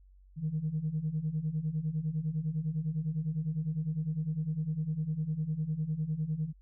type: beating tone pair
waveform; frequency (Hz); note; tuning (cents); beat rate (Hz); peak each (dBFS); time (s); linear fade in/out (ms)
sine; 150 / 159.9; D3 / D#3; +37 / +48; 9.9; -34 / -31; 0.36-6.53; 50
effects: tanh soft clip ceiling -24 dBFS + added 47 Hz sine -55 dBFS peak until 6.61 s